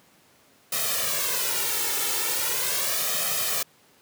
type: noise with flanger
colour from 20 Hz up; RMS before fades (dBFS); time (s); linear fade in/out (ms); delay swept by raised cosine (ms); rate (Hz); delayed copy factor
white; -26; 0.72-3.63; 5; 1.6 to 2.28; 0.39; +0.8
effects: pink hiss -58 dBFS RMS until 4.01 s + high-pass 150 Hz 12 dB/octave